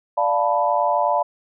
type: chord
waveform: sine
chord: B half-diminished seventh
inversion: first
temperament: equal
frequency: 587.3 / 698.5 / 880 / 987.8 Hz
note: D5 / F5 / A5 / B5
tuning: 0 / 0 / 0 / 0 cents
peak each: -22 dBFS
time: 0.17-1.23 s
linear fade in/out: 10 ms
effects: none